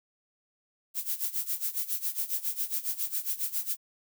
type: noise with tremolo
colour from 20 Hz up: violet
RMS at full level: -29 dBFS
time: 0.94-3.77 s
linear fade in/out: 50 ms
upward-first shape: sine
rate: 7.3 Hz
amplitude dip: 85%
effects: none